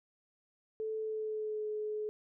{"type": "tone with pitch glide", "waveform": "sine", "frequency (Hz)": [437.5, 425.8], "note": ["A4", "G#4"], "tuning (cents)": [-10, 43], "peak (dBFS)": -34, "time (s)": [0.8, 2.09], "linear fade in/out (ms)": 0, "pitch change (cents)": -47, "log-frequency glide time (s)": [0.99, 1.67], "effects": []}